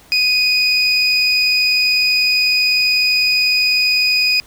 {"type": "tone pair together", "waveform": "triangle", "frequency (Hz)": [2489, 4968], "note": ["D#7", "D#8"], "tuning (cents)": [0, -3], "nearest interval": "octave", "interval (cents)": 1197, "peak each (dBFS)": -13, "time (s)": [0.12, 4.4], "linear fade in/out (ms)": 0, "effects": ["tanh soft clip ceiling -4 dBFS", "pink hiss -46 dBFS RMS until 4.46 s"]}